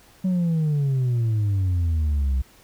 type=exponential sweep; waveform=sine; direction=down; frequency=189.5 to 63.6 Hz; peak=-16 dBFS; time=0.24-2.42 s; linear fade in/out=10 ms; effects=tanh soft clip ceiling -18 dBFS + pink hiss -53 dBFS RMS until 2.63 s